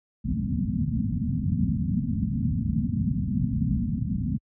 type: low-pass noise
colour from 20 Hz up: white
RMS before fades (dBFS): -25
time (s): 0.24-4.38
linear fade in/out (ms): 20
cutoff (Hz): 250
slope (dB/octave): 96
effects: high-pass 60 Hz 12 dB/octave